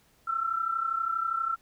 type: tone pair together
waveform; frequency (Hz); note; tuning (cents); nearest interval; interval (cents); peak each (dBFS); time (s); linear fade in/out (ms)
sine; 1318.5 / 1350.9; E6 / E6; 0 / +42; unison; 42; -32 / -28; 0.27-1.56; 10
effects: pink hiss -64 dBFS RMS until 1.61 s